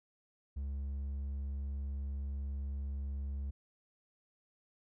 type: tone with hard clipping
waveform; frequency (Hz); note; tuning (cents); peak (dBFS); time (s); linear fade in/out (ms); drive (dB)
sine; 69.3; C#2; 0; -37; 0.56-3.51; 10; 3
effects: none